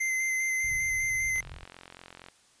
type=tone with vibrato; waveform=square; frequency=2070 Hz; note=C7; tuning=19 cents flat; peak=-27 dBFS; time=0-1.41 s; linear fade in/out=10 ms; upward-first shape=square; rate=5 Hz; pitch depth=12 cents each way
type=low-pass noise; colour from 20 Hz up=pink; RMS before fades=-45 dBFS; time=0.64-1.64 s; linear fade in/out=2 ms; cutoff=150 Hz; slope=96 dB/octave
type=click train; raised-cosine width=0.3 ms; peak=-29 dBFS; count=42; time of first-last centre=1.36-2.286 s; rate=44.3 Hz
effects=white hiss -62 dBFS RMS until 2.6 s + resampled to 22050 Hz